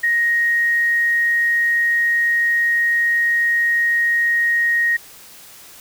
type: tone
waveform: sine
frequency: 1874 Hz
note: A#6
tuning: 9 cents sharp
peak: -14 dBFS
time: 0.03-4.97 s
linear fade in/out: 10 ms
effects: white hiss -42 dBFS RMS until 5.8 s